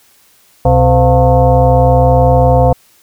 sine tone with frequency modulation, 319.8 Hz, D#4, 48 cents sharp, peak -5 dBFS, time 0.65-2.73 s, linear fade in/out 5 ms, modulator 193 Hz, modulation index 2.4, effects white hiss -49 dBFS RMS until 3.02 s

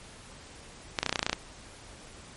clicks, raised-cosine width 0.2 ms, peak -8 dBFS, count 11, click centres 0.988 / 1.03 / 1.063 / 1.094 / 1.127 / 1.158 / 1.193 / 1.229 / 1.265 / 1.296 / 1.33 s, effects pink hiss -49 dBFS RMS until 2.36 s + MP3 48 kbps

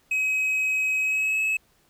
triangle tone with pitch glide, 2542 to 2582 Hz, D#7 to E7, +36 to -37 cents, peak -20 dBFS, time 0.11-1.57 s, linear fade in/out 5 ms, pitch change +27 cents, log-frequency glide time 1-1.41 s, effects pink hiss -63 dBFS RMS until 1.89 s

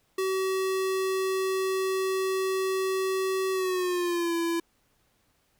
square tone with pitch glide, 380 to 336.6 Hz, F#4 to E4, +46 to +36 cents, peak -26 dBFS, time 0.18-4.6 s, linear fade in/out 5 ms, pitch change -210 cents, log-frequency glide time 3.52-4.34 s, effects pink hiss -69 dBFS RMS until 5.59 s

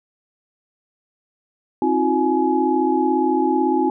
sine tone cluster, 265.7 / 321.9 / 359.8 / 843 Hz, C4 / E4 / F#4 / G#5, +27 / -41 / -48 / +26 cents, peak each -21 dBFS, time 1.82-3.9 s, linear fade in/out 2 ms, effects none

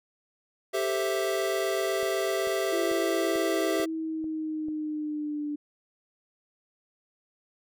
square chord, A minor seventh, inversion third, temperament equal, 392 / 440 / 523.3 / 659.3 Hz, G4 / A4 / C5 / E5, 0 / 0 / 0 / 0 cents, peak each -30 / -36 / -35 / -31 dBFS, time 0.73-3.86 s, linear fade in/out 20 ms
click train, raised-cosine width 2 ms, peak -33 dBFS, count 7, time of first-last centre 2.03-4.685 s, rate 2.26 Hz
sine linear sweep, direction down, 342 to 293.7 Hz, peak -29 dBFS, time 2.72-5.56 s, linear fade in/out 10 ms
effects none

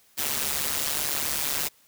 white noise with amplitude modulation, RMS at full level -24 dBFS, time 0.17-1.69 s, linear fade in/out 20 ms, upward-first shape sine, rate 145 Hz, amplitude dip 85%, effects white hiss -60 dBFS RMS until 1.87 s

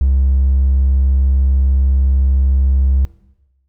triangle tone, 66.8 Hz, C2, 36 cents sharp, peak -7 dBFS, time 0.01-3.05 s, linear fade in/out 0 ms, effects noise-tail reverb RT60 1.0 s tail -20 dB re dry + tanh soft clip ceiling -5 dBFS

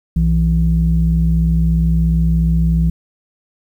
sine tone pair together, 61.73 / 164.81 Hz, B1 / E3, 0 / 0 cents, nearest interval octave + perfect fourth, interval 1700 cents, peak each -13 dBFS, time 0.16-2.9 s, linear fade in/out 5 ms, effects tanh soft clip ceiling -4 dBFS + 8-bit

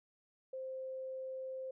sine tone, 523.3 Hz, C5, in tune, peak -40 dBFS, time 0.53-1.71 s, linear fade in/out 5 ms, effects none

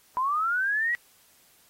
sine linear sweep, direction up, 985 to 1948 Hz, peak -23 dBFS, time 0.17-0.95 s, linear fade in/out 0 ms, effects white hiss -60 dBFS RMS until 1.69 s + AAC 48 kbps

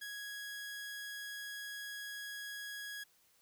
sawtooth tone, 1661.2 Hz, G#6, in tune, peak -39 dBFS, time 0.01-3.04 s, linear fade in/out 10 ms, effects white hiss -70 dBFS RMS until 3.41 s

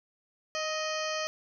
harmonic tone with a mistuned harmonic, 622.3 Hz, D#5, in tune, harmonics 1 / 2 / 3 / 4 / 5 / 7 / 8 / 9 / 10, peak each -34 / -37 / -39 / -40 / -41 / -42 / -43 / -44 / -44 dBFS, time 0.55-1.27 s, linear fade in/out 0 ms, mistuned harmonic 2, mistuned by +23 cents, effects none

